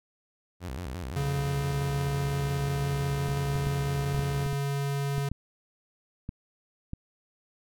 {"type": "tone with vibrato", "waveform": "sawtooth", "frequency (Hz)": 75.5, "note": "D2", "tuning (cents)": 48, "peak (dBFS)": -30, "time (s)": [0.6, 4.48], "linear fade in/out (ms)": 50, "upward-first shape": "square", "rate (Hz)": 5.8, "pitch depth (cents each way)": 290}
{"type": "tone", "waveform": "square", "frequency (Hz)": 140.3, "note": "C#3", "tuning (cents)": 21, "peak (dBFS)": -28, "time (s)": [1.16, 5.29], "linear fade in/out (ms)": 5}
{"type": "clicks", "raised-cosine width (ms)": 5, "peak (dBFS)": -22, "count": 11, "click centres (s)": [3.289, 3.556, 3.67, 4.148, 4.192, 4.464, 4.53, 5.181, 5.316, 6.291, 6.934]}
{"effects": []}